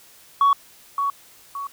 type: tone with echo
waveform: sine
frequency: 1120 Hz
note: C#6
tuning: 18 cents sharp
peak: -11 dBFS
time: 0.41-0.53 s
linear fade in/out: 2 ms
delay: 570 ms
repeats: 2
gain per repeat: -8 dB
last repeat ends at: 1.67 s
effects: tanh soft clip ceiling -11 dBFS + white hiss -50 dBFS RMS until 1.72 s